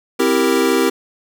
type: chord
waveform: square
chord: C dominant seventh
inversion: none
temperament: equal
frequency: 261.6 / 329.6 / 392 / 466.2 Hz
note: C4 / E4 / G4 / Bb4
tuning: 0 / 0 / 0 / 0 cents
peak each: -20 / -20 / -18 / -20 dBFS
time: 0.19-0.9 s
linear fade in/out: 10 ms
effects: none